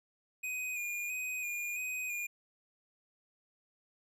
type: tone with vibrato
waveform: square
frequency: 2465 Hz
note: D#7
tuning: 17 cents flat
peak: -36 dBFS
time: 0.43-2.27 s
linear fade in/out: 10 ms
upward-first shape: square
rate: 1.5 Hz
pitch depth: 28 cents each way
effects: none